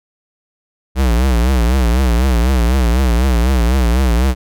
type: tone with vibrato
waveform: square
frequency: 61.74 Hz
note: B1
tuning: in tune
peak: -11 dBFS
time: 0.95-4.35 s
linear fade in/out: 50 ms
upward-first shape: triangle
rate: 4 Hz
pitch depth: 180 cents each way
effects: none